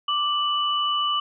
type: tone pair together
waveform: sine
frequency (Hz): 1174.7 / 2968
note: D6 / F#7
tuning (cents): 0 / +5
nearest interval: octave + major third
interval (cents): 1605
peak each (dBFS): -23 / -24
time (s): 0.08-1.2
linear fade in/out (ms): 5
effects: none